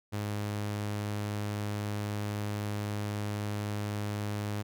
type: tone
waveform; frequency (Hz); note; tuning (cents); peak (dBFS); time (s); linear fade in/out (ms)
sawtooth; 103.83; G#2; 0; -28; 0.12-4.63; 20
effects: none